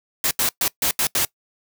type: noise bursts at uneven times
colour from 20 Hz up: white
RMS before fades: -20 dBFS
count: 6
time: 0.24-0.31 / 0.39-0.49 / 0.61-0.68 / 0.82-0.91 / 0.99-1.07 / 1.15-1.25 s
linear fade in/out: 2 ms
effects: noise-tail reverb RT60 0.1 s tail -22 dB re dry